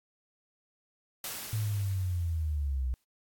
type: noise with exponential decay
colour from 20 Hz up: white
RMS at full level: -36 dBFS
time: 1.24-3.04 s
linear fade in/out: 2 ms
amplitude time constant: 390 ms
type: linear sweep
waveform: sine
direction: down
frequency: 110 to 61 Hz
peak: -28 dBFS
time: 1.53-2.94 s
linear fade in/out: 0 ms
effects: AAC 64 kbps